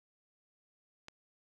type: click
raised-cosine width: 0.2 ms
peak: -29 dBFS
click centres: 1.084 s
effects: none